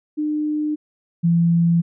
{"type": "tone pair in turn", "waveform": "sine", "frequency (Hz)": [302.1, 169.21], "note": ["D4", "E3"], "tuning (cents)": [49, 46], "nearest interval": "minor seventh", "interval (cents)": 1003, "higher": "first", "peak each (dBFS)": [-19, -13], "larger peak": "second", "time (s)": [[0.17, 0.76], [1.23, 1.82]], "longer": "neither", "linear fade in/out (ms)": 20, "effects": []}